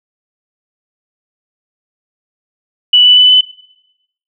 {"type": "tone with pitch steps", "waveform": "sine", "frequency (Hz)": [2960, 2977, 2994, 3012], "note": ["F#7", "F#7", "F#7", "F#7"], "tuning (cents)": [0, 10, 20, 30], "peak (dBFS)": -3, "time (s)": [2.93, 3.41], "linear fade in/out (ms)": 5, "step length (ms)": 120, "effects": ["noise-tail reverb RT60 0.9 s tail -22 dB re dry"]}